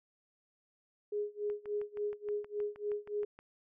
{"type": "tone with tremolo", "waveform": "sine", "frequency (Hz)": 415.3, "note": "G#4", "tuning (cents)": 0, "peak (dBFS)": -31, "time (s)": [1.12, 3.25], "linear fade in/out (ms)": 5, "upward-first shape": "sine", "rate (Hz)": 3.5, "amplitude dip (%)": 95}
{"type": "click train", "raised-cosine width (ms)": 0.5, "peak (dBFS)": -37, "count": 13, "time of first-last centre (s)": [1.5, 3.39], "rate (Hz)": 6.35}
{"effects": []}